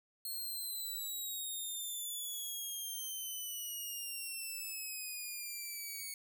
5% pulse exponential sweep, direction down, 4272 to 2217 Hz, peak -32 dBFS, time 0.25-6.14 s, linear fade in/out 2 ms, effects none

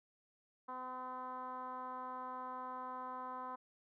10% pulse tone with low-pass filter, 254.8 Hz, C4, 46 cents flat, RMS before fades -45 dBFS, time 0.68-3.56 s, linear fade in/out 10 ms, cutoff 1100 Hz, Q 5.3, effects none

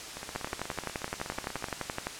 two click trains, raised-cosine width 0.5 ms, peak -23 / -16 dBFS, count 26 / 21, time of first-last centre 0.17-1.685 / 0.36-2.069 s, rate 16.5 / 11.7 Hz, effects white hiss -41 dBFS RMS until 2.19 s + low-pass 8000 Hz 12 dB/octave

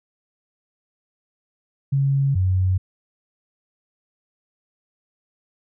sine tone pair in turn, 137.9 / 93 Hz, C#3 / F#2, -9 / +9 cents, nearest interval perfect fifth, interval 682 cents, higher first, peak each -16 dBFS, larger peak neither, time 1.92-2.35 / 2.35-2.78 s, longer neither, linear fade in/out 10 ms, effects none

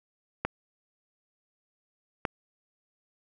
clicks, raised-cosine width 0.5 ms, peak -12 dBFS, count 2, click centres 0.45 / 2.252 s, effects none

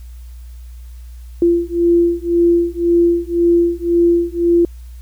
sine beating tone pair, 342 / 343.9 Hz, F4 / F4, -36 / -27 cents, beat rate 1.9 Hz, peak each -14 dBFS, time 1.42-4.65 s, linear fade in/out 2 ms, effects added 60 Hz sine -31 dBFS peak until 5.01 s + white hiss -53 dBFS RMS until 5.01 s

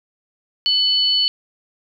sine tone pair together, 2998 / 4420 Hz, F#7 / C#8, +22 / -6 cents, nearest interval perfect fifth, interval 672 cents, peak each -17 dBFS, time 0.66-1.28 s, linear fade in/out 0 ms, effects none

